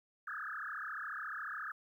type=tone with frequency modulation; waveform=sine; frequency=1480 Hz; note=F#6; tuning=in tune; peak=-39 dBFS; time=0.27-1.72 s; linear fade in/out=5 ms; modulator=34.2 Hz; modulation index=7.5; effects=12-bit